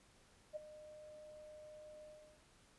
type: tone with ADSR envelope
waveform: sine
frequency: 610 Hz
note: D#5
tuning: 34 cents flat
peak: -39 dBFS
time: 0.53-2.42 s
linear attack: 31 ms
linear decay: 15 ms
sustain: -14 dB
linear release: 380 ms
effects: pink hiss -68 dBFS RMS until 2.78 s + resampled to 24000 Hz